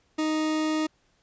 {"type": "tone", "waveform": "40% pulse", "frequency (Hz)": 311.1, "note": "D#4", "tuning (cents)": 0, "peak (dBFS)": -23, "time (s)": [0.18, 0.87], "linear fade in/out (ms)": 10, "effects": ["pink hiss -67 dBFS RMS until 1.22 s", "resampled to 16000 Hz"]}